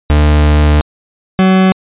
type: tone pair in turn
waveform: 40% pulse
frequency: 74.7 / 188.23 Hz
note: D2 / F#3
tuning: +30 / +30 cents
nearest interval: octave + major third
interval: 1600 cents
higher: second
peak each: -5 dBFS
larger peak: neither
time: 0.1-0.81 / 1.39-1.72 s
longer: first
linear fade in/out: 0 ms
effects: resampled to 8000 Hz